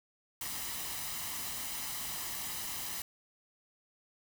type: noise with comb filter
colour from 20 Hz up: white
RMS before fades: -39 dBFS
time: 0.41-3.02 s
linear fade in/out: 2 ms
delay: 1 ms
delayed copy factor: +0.5
effects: none